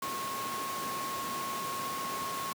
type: tone in noise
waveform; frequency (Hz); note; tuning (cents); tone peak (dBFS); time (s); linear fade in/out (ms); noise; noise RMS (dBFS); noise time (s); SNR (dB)
sine; 1088; C#6; -33; -35; 0.02-2.53; 5; pink; -38; 0.02-2.53; 0
effects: high-pass 200 Hz 12 dB/octave